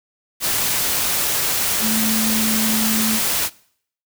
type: tone in noise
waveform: sine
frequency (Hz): 219.8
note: A3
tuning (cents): -2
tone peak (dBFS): -21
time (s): 1.8-3.2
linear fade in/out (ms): 50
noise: white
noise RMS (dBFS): -20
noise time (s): 0.4-3.5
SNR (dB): -4
effects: noise-tail reverb RT60 0.6 s tail -22 dB re dry